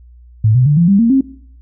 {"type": "tone with pitch steps", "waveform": "sine", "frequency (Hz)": [108.8, 126.43, 146.92, 170.73, 198.39, 230.5, 267.9], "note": ["A2", "B2", "D3", "F3", "G3", "A#3", "C4"], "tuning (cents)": [-19, 41, 1, -39, 21, -19, 41], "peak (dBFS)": -7, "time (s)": [0.44, 1.21], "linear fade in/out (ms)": 5, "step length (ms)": 110, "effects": ["noise-tail reverb RT60 0.6 s tail -19 dB re dry", "added 60 Hz sine -38 dBFS peak until 1.61 s"]}